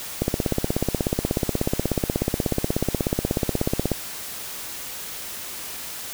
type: click train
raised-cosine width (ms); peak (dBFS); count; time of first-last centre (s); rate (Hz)
2; -7; 62; 0.22-3.917; 16.5
effects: white hiss -34 dBFS RMS until 6.13 s